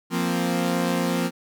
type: chord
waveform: sawtooth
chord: F suspended fourth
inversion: none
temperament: equal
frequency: 174.61 / 233.1 / 261.6 Hz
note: F3 / Bb3 / C4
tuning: 0 / 0 / 0 cents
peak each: -21 / -23 / -23 dBFS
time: 0.1-1.31 s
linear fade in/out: 50 ms
effects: none